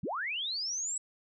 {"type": "linear sweep", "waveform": "sine", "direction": "up", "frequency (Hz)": [102.3, 7902], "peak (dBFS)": -32, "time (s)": [0.03, 0.98], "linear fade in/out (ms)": 5, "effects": []}